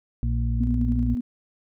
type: harmonic tone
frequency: 58.27 Hz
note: A#1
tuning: in tune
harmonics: 1 / 2 / 4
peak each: -23 / -26 / -32 dBFS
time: 0.23-1.15 s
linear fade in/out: 0 ms
type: tone with tremolo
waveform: sine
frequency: 243.5 Hz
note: B3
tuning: 24 cents flat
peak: -23 dBFS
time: 0.6-1.21 s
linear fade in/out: 10 ms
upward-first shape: square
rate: 14 Hz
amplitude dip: 25%
effects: none